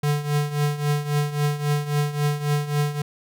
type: tone with tremolo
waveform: square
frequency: 146.83 Hz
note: D3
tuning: in tune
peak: -18 dBFS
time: 0.03-3.02 s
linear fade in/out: 5 ms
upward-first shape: triangle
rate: 3.7 Hz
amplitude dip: 80%
effects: none